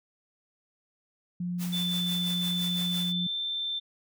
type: tone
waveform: sine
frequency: 177 Hz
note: F3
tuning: 23 cents sharp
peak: -29 dBFS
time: 1.4-3.27 s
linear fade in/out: 5 ms
type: noise with tremolo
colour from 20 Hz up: white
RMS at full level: -39 dBFS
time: 1.58-3.13 s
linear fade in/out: 50 ms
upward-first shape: sine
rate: 5.9 Hz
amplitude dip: 55%
type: tone with pitch glide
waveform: sine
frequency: 3520 to 3559 Hz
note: A7 to A7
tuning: 0 to +19 cents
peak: -29 dBFS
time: 1.72-3.8 s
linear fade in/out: 20 ms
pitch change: +19 cents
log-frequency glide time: 3.04-3.34 s
effects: none